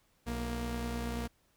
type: tone pair together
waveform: sawtooth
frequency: 60.81 / 234 Hz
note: B1 / A#3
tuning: -26 / +7 cents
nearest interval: octave + major seventh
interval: 2333 cents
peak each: -33 / -33 dBFS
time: 0.26-1.28 s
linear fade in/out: 20 ms
effects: pink hiss -71 dBFS RMS until 1.56 s